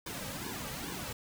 pink noise with flanger, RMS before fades -40 dBFS, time 0.06-1.13 s, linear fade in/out 5 ms, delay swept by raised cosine 1.5 to 2.9 ms, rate 2.4 Hz, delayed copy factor -0.75, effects none

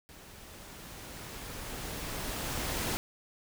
pink noise with level ramp, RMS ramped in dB -52 to -32 dBFS, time 0.09-2.97 s, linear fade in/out 0 ms, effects none

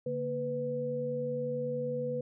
sine tone cluster, 142.8 / 233.6 / 497.9 Hz, D3 / A#3 / B4, -48 / +4 / +14 cents, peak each -39 / -40 / -32 dBFS, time 0.06-2.21 s, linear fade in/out 5 ms, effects none

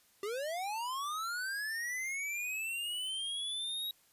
square linear sweep, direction up, 387.6 to 3835 Hz, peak -36 dBFS, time 0.23-3.91 s, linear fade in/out 2 ms, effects white hiss -67 dBFS RMS until 4.12 s + resampled to 32000 Hz

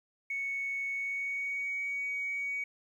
sine tone with pitch glide, 2217 to 2251 Hz, C#7 to C#7, 0 to +26 cents, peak -31 dBFS, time 0.3-2.64 s, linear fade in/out 5 ms, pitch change +26 cents, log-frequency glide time 0.91-1.76 s, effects tanh soft clip ceiling -27 dBFS + 11-bit

